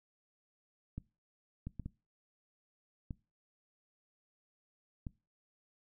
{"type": "clicks", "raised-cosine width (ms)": 5, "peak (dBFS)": -28, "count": 6, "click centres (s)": [0.98, 1.67, 1.797, 1.86, 3.108, 5.068], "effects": ["noise-tail reverb RT60 0.3 s tail -22 dB re dry"]}